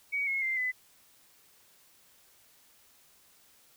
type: tone with pitch steps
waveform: sine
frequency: 2256 / 2170 / 2088 / 2009 Hz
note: C#7 / C#7 / C7 / B6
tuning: +30 / -37 / -4 / +29 cents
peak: -28 dBFS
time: 0.12-0.72 s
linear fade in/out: 20 ms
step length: 150 ms
effects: white hiss -62 dBFS RMS until 3.76 s